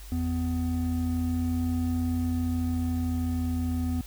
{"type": "tone pair together", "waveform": "triangle", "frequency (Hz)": [83.63, 250.6], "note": ["E2", "B3"], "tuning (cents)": [26, 25], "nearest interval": "octave + perfect fifth", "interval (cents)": 1899, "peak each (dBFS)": -26, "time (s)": [0.12, 4.01], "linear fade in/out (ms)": 0, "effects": ["added 50 Hz sine -41 dBFS peak until 4.06 s", "white hiss -50 dBFS RMS until 4.06 s"]}